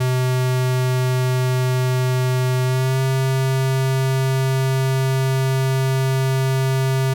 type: tone with pitch glide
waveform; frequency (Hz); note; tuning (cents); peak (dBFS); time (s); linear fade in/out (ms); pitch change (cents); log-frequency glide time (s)
square; 127.7 to 132.59; C3 to C3; -42 to +23; -17; 0-7.14; 10; +65; 2.65-3
effects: none